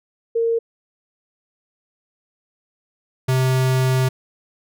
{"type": "tone pair in turn", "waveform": ["sine", "square"], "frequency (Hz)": [460, 129.94], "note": ["A#4", "C3"], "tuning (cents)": [-23, -12], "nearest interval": "octave + minor seventh", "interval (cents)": 2189, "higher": "first", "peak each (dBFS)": -16, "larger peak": "neither", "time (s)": [[0.35, 0.59], [3.28, 4.09]], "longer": "second", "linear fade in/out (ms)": 10, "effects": []}